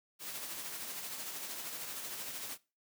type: noise with tremolo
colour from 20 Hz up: white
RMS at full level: -41 dBFS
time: 0.19-2.58 s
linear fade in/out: 50 ms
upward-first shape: sine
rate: 13 Hz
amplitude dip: 35%
effects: noise-tail reverb RT60 0.3 s tail -21 dB re dry + high-pass 150 Hz 12 dB/octave